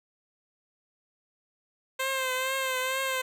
10% pulse tone with vibrato, 523 Hz, C5, 1 cent flat, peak -19 dBFS, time 1.99-3.22 s, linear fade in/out 10 ms, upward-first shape triangle, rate 2.2 Hz, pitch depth 47 cents each way, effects none

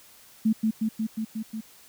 sine tone with echo, 220 Hz, A3, in tune, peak -18 dBFS, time 0.45-0.53 s, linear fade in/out 10 ms, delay 180 ms, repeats 6, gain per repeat -2 dB, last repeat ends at 1.61 s, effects white hiss -53 dBFS RMS until 1.88 s

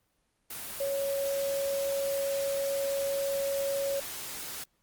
sine tone in noise, 554.4 Hz, C#5, in tune, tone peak -28 dBFS, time 0.8-4 s, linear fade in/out 5 ms, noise white, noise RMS -39 dBFS, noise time 0.5-4.64 s, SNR +8 dB, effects pink hiss -74 dBFS RMS until 4.82 s + Opus 24 kbps

